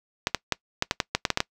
clicks, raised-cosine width 0.2 ms, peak -4 dBFS, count 11, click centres 0.271 / 0.347 / 0.523 / 0.824 / 0.911 / 1.002 / 1.15 / 1.252 / 1.303 / 1.374 / 1.404 s, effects noise-tail reverb RT60 0.1 s tail -23 dB re dry

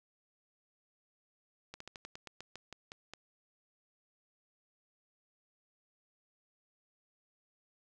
slowing click train, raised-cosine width 0.2 ms, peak -28 dBFS, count 12, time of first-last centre 1.74-3.136 s, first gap 64 ms, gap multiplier 1.13, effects none

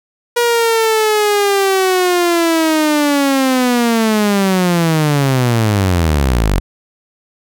sawtooth linear sweep, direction down, 480.4 to 42.78 Hz, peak -7 dBFS, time 0.36-6.6 s, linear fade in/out 10 ms, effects none

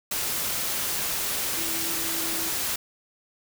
sine tone in noise, 329.6 Hz, E4, in tune, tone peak -37 dBFS, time 1.57-2.5 s, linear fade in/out 5 ms, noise white, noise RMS -28 dBFS, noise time 0.11-2.76 s, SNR -12 dB, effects none

